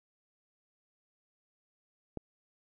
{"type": "click", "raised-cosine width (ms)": 2, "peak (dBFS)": -24, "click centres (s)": 2.173, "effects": []}